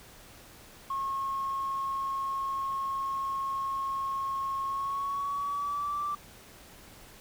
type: tone with pitch glide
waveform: triangle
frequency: 1086 to 1170.7 Hz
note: C#6 to D6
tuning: -36 to -6 cents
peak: -26 dBFS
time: 0.9-6.15 s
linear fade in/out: 5 ms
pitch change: +130 cents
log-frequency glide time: 4.63-6.04 s
effects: tanh soft clip ceiling -27 dBFS + pink hiss -52 dBFS RMS until 7.2 s